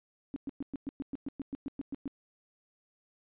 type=tone bursts; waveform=sine; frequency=277.2 Hz; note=C#4; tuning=in tune; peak=-33 dBFS; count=14; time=0.34-2.078 s; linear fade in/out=0 ms; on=22 ms; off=110 ms; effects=resampled to 8000 Hz